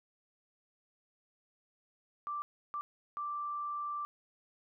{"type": "tone bursts at uneven times", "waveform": "sine", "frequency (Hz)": 1174.7, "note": "D6", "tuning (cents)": 0, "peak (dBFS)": -35, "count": 3, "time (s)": [[2.27, 2.42], [2.74, 2.81], [3.17, 4.05]], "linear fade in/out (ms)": 0, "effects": []}